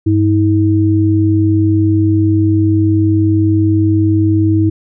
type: tone pair together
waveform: sine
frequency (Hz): 100 / 320.2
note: G2 / D#4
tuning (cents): +35 / +50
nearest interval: octave + minor sixth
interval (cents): 2015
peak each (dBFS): -11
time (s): 0.06-4.7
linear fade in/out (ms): 10
effects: none